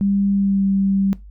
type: tone with pitch glide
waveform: sine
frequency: 198.7 to 195.29 Hz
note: G3 to G3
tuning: +24 to -6 cents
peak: -15 dBFS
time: 0.01-1.13 s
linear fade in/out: 0 ms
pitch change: -30 cents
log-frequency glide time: 0.32-0.65 s
effects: noise-tail reverb RT60 0.2 s tail -19 dB re dry + added 50 Hz sine -37 dBFS peak until 1.3 s